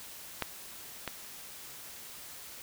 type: clicks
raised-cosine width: 0.3 ms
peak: -14 / -18 dBFS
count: 2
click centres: 0.423 / 1.077 s
effects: white hiss -47 dBFS RMS until 2.62 s